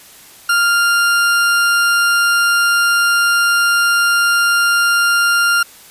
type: tone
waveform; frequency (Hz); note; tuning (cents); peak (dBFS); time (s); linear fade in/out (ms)
40% pulse; 1398; F6; +1; -10; 0.49-5.63; 5
effects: white hiss -41 dBFS RMS until 5.9 s + resampled to 32000 Hz